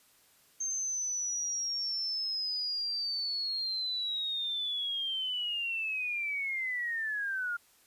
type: linear sweep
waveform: sine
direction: down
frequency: 6360 to 1396.9 Hz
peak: -31 dBFS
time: 0.6-7.57 s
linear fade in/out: 10 ms
effects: white hiss -64 dBFS RMS until 7.86 s + resampled to 32000 Hz